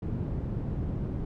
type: low-pass noise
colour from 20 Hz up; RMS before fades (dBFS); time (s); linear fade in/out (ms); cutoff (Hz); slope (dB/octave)
white; -32; 0.02-1.25; 5; 170; 12
effects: none